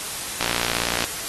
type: click train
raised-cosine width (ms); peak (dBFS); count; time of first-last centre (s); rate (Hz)
0.2; -4; 38; 0.41-1.04; 58.7
effects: white hiss -30 dBFS RMS until 1.28 s + AAC 32 kbps